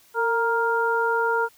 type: tone cluster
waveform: sine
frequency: 457.1 / 936 / 1401 Hz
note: A#4 / A#5 / F6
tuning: -34 / +7 / +5 cents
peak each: -24 dBFS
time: 0.14-1.49 s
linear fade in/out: 50 ms
effects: white hiss -56 dBFS RMS until 1.57 s